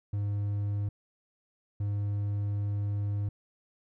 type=tone pair in turn; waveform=triangle; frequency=102.1 / 102.1 Hz; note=G#2 / G#2; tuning=-29 / -29 cents; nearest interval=unison; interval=0 cents; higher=neither; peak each=-26 / -26 dBFS; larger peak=neither; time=0.13-0.89 / 1.8-3.29 s; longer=second; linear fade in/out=5 ms; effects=none